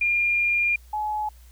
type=tone pair in turn; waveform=sine; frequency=2407 / 849.4 Hz; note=D7 / G#5; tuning=+42 / +39 cents; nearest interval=octave + tritone; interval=1803 cents; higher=first; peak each=-19 / -24 dBFS; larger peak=first; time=0.01-0.76 / 0.93-1.29 s; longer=first; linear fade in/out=5 ms; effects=added 60 Hz sine -46 dBFS peak until 1.51 s + white hiss -58 dBFS RMS until 1.51 s